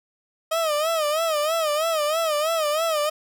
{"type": "tone with vibrato", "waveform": "30% pulse", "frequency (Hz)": 626, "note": "D#5", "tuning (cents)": 10, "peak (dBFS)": -18, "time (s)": [0.51, 3.1], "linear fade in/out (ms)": 10, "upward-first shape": "sine", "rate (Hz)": 3.1, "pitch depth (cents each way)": 110, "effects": []}